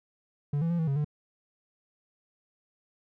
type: tone with pitch steps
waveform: triangle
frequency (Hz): 144.4 / 166.3 / 171.3 / 161.6 / 138.1 / 148.8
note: D3 / E3 / F3 / E3 / C#3 / D3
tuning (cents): -29 / +16 / -33 / -34 / -6 / +23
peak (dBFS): -23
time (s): 0.53-1.046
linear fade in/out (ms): 5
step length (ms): 86
effects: none